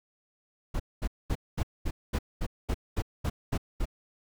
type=noise bursts; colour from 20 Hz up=brown; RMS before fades=-28 dBFS; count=12; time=0.74-3.856 s; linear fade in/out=10 ms; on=58 ms; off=220 ms; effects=none